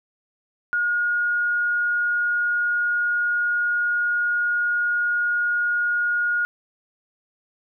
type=tone; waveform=sine; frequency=1435 Hz; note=F6; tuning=47 cents sharp; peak=-19 dBFS; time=0.73-6.45 s; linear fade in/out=0 ms; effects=none